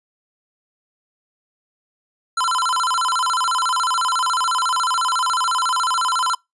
square tone with vibrato, 1175 Hz, D6, 1 cent sharp, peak -18 dBFS, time 2.37-6.35 s, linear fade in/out 5 ms, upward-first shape square, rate 14 Hz, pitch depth 250 cents each way, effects noise-tail reverb RT60 0.2 s tail -26 dB re dry + resampled to 24000 Hz

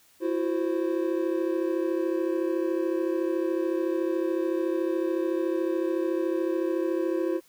triangle tone cluster, 332.8 / 366.6 / 523 Hz, E4 / F#4 / C5, +17 / -16 / -1 cents, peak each -25 / -27 / -30 dBFS, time 0.2-7.41 s, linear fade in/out 50 ms, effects white hiss -60 dBFS RMS until 7.48 s

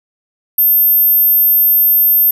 sine tone, 13290 Hz, G#9, in tune, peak -7 dBFS, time 0.58-2.31 s, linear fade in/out 5 ms, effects none

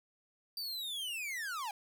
45% pulse linear sweep, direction down, 4699 to 780 Hz, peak -37 dBFS, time 0.57-1.71 s, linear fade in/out 2 ms, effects none

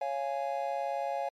triangle chord, Db major, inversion none, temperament just, 554.4 / 693 / 831.5 Hz, Db5 / F5 / Ab5, 0 / -14 / +2 cents, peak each -33 dBFS, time 0.01-1.29 s, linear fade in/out 5 ms, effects MP3 64 kbps

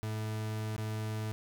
40% pulse tone with dropouts, 108.5 Hz, A2, 24 cents flat, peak -33 dBFS, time 0.03-1.32 s, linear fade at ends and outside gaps 0 ms, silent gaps 0.764-0.78 s, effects none

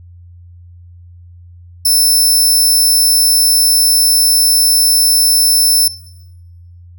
15% pulse tone, 5300 Hz, E8, 9 cents sharp, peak -3 dBFS, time 1.85-5.88 s, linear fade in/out 5 ms, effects noise-tail reverb RT60 1.0 s tail -18 dB re dry + added 87 Hz sine -35 dBFS peak until 6.98 s

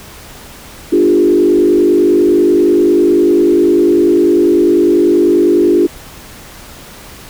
sine tone with frequency modulation, 348.9 Hz, F4, 2 cents flat, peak -6 dBFS, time 0.92-5.87 s, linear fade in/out 10 ms, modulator 50.1 Hz, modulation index 1.2, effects pink hiss -34 dBFS RMS until 7.29 s

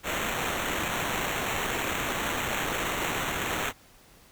white noise with sample-and-hold, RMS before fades -30 dBFS, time 0.03-3.73 s, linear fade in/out 50 ms, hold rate 4900 Hz, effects pink hiss -56 dBFS RMS until 4.31 s

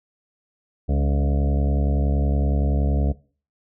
harmonic tone with a mistuned harmonic, 70.7 Hz, C#2, 35 cents sharp, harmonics 1 / 2 / 3 / 4 / 6 / 7 / 8 / 9 / 10, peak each -19 / -25 / -29 / -31 / -35 / -36 / -37 / -38 / -39 dBFS, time 0.88-3.13 s, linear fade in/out 20 ms, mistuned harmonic 3, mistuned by -34 cents, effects noise-tail reverb RT60 0.4 s tail -20 dB re dry

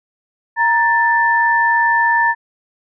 sine tone pair together, 934.9 / 1768 Hz, A#5 / A6, +5 / +8 cents, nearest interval major seventh, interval 1103 cents, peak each -14 dBFS, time 0.56-2.35 s, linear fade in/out 50 ms, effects none

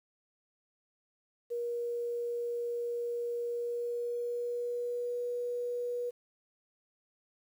sine tone with pitch glide, 475.3 to 485.3 Hz, A#4 to B4, +34 to -30 cents, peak -32 dBFS, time 1.5-6.11 s, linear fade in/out 20 ms, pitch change +36 cents, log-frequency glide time 3.48-5.19 s, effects 10-bit

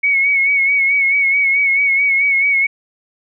sine tone with vibrato, 2217 Hz, C#7, in tune, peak -11 dBFS, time 0.03-2.67 s, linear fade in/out 10 ms, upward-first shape sine, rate 4.6 Hz, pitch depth 46 cents each way, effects none

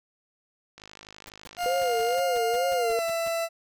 click train, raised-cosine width 0.2 ms, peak -27 dBFS, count 72, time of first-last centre 0.78-2.145 s, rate 52 Hz
pink noise bursts, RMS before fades -44 dBFS, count 12, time 1.27-3.282 s, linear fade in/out 0 ms, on 21 ms, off 160 ms
40% pulse tone with pitch glide, 706 to 666.4 Hz, F5 to E5, +19 to +19 cents, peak -25 dBFS, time 1.57-3.49 s, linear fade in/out 50 ms, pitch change -100 cents, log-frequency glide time 2.78-3.04 s
sine tone with vibrato, 493.9 Hz, B4, in tune, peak -25 dBFS, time 1.66-2.99 s, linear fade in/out 0 ms, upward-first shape sine, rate 2.2 Hz, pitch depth 160 cents each way
effects none

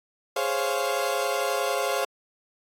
30% pulse chord, Db major seventh, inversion second, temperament equal, 415.3 / 523.3 / 554.4 / 698.5 Hz, Ab4 / C5 / Db5 / F5, 0 / 0 / 0 / 0 cents, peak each -28 / -27 / -27 / -27 dBFS, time 0.36-2.05 s, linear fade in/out 5 ms, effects AAC 48 kbps

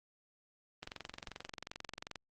click train, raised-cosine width 0.2 ms, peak -25 dBFS, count 31, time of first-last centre 0.83-2.157 s, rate 22.6 Hz, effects Opus 24 kbps

